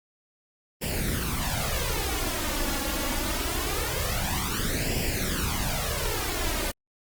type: noise with flanger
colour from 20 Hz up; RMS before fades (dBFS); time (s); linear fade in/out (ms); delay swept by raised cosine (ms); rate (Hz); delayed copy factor
pink; -28; 0.81-6.72; 20; 0.39 to 3.59; 0.24; +0.75
effects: Opus 24 kbps